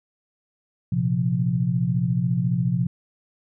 sine chord, Bb suspended second, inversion none, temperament equal, 116.54 / 130.81 / 174.61 Hz, Bb2 / C3 / F3, 0 / 0 / 0 cents, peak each -26 / -23 / -23 dBFS, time 0.92-2.87 s, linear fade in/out 5 ms, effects none

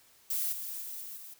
violet noise with level steps, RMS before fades -32 / -39 / -41 / -43 / -47 dBFS, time 0.3-1.34 s, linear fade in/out 5 ms, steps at 0.52 / 0.81 / 1.01 / 1.16 s, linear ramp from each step 10 ms, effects white hiss -62 dBFS RMS until 1.39 s

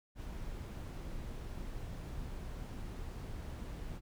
brown noise, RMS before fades -43 dBFS, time 0.15-4.01 s, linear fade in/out 50 ms, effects none

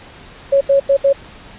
sine tone bursts at uneven times, 553 Hz, C#5, 4 cents flat, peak -8 dBFS, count 4, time 0.52-0.61 / 0.69-0.8 / 0.89-0.97 / 1.04-1.13 s, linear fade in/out 10 ms, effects pink hiss -39 dBFS RMS until 1.58 s + resampled to 8000 Hz

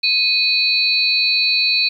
sine tone cluster, 2490 / 4008 / 4398 Hz, D#7 / B7 / C#8, +1 / +25 / -14 cents, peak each -18 dBFS, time 0.03-1.89 s, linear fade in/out 10 ms, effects 8-bit

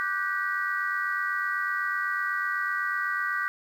sine chord, G major seventh, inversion second, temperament equal with one note detuned, 1174.7 / 1480 / 1568 / 1930.4 Hz, D6 / F#6 / G6 / B6, 0 / 0 / 0 / -40 cents, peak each -31 dBFS, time 0-3.48 s, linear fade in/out 0 ms, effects tanh soft clip ceiling -16 dBFS + 9-bit

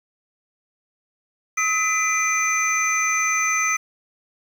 sine tone cluster, 1276 / 2009 / 2391 / 6130 Hz, D#6 / B6 / D7 / G8, +43 / +29 / +30 / -40 cents, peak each -24 dBFS, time 1.57-3.77 s, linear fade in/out 10 ms, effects 7-bit

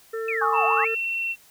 harmonic tone, 448.9 Hz, A4, 35 cents sharp, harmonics 1 / 3 / 4, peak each -27 / -37 / -39 dBFS, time 0.13-0.95 s, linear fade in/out 10 ms
sine exponential two-way sweep, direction down then up, 2637 to 659.3 to 2637 Hz, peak -25 dBFS, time 0.28-0.88 s, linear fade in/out 5 ms, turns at 0.65 s
sine chord, Ab suspended fourth, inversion none, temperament equal with one note detuned, 830.6 / 1108.7 / 1261.2 Hz, Ab5 / Db6 / Eb6, 0 / 0 / +23 cents, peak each -25 / -24 / -26 dBFS, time 0.41-0.85 s, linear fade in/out 10 ms
sine tone with pitch glide, 2664 to 2711 Hz, E7 to E7, +18 to +48 cents, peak -24 dBFS, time 0.53-1.36 s, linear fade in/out 50 ms, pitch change +30 cents, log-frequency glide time 0.65-0.97 s
effects white hiss -54 dBFS RMS until 1.5 s

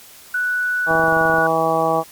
sine tone with pitch glide, 1480 to 1464.7 Hz, F#6 to F#6, 0 to -18 cents, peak -17 dBFS, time 0.34-1.47 s, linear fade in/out 5 ms, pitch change -18 cents, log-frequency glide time 1.03-1.11 s
harmonic tone, 162.4 Hz, E3, 26 cents flat, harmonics 1 / 2 / 3 / 4 / 5 / 6 / 7, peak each -28 / -26 / -22 / -20 / -20 / -27 / -22 dBFS, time 0.86-2.04 s, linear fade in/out 50 ms
click train, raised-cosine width 3 ms, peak -22 dBFS, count 12, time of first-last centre 0.91-1.384 s, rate 23.2 Hz
effects white hiss -43 dBFS RMS until 2.11 s + MP3 96 kbps

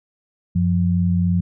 sine tone pair together, 92.5 / 176.03 Hz, F#2 / F3, 0 / +14 cents, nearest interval major seventh, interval 1114 cents, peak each -19 / -17 dBFS, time 0.55-1.41 s, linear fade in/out 10 ms, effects none

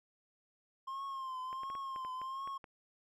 triangle tone with vibrato, 1059 Hz, C6, 21 cents sharp, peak -37 dBFS, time 0.87-2.58 s, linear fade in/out 10 ms, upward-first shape triangle, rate 1.4 Hz, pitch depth 70 cents each way
clicks, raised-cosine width 0.5 ms, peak -35 dBFS, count 9, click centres 1.529 / 1.634 / 1.701 / 1.752 / 1.961 / 2.049 / 2.216 / 2.475 / 2.642 s
effects none

